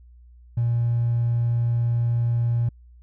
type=tone with hard clipping; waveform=triangle; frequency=118.3 Hz; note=A#2; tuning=26 cents sharp; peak=-19 dBFS; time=0.57-2.69 s; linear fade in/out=5 ms; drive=3 dB; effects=added 60 Hz sine -46 dBFS peak until 3.02 s